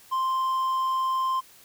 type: tone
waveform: triangle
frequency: 1046.5 Hz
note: C6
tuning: in tune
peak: -21 dBFS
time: 0.11-1.41 s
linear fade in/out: 20 ms
effects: white hiss -53 dBFS RMS until 1.64 s